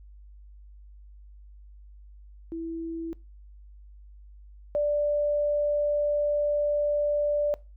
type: tone pair in turn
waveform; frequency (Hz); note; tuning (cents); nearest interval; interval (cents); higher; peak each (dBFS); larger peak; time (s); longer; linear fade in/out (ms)
sine; 329.7 / 587.5; E4 / D5; 0 / +1; minor seventh; 1001; second; -31 / -22; second; 2.52-3.13 / 4.75-7.54; second; 0
effects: noise-tail reverb RT60 0.3 s tail -23 dB re dry + added 50 Hz sine -46 dBFS peak until 7.76 s